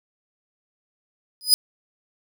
sawtooth tone with exponential growth, 4985 Hz, D#8, 2 cents sharp, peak -5 dBFS, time 1.41-1.54 s, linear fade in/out 0 ms, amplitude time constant 28 ms, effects none

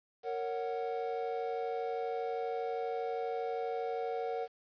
triangle chord, F# major, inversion first, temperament just, 462.5 / 555 / 740 Hz, A#4 / C#5 / F#5, -14 / +2 / 0 cents, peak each -34 / -40 / -36 dBFS, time 0.23-4.48 s, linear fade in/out 50 ms, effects resampled to 11025 Hz + 10-bit

